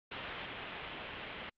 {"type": "low-pass noise", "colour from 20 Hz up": "white", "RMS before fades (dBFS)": -44, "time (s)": [0.11, 1.5], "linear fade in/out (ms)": 10, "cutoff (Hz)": 3300, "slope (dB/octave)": 48, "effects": ["Opus 48 kbps"]}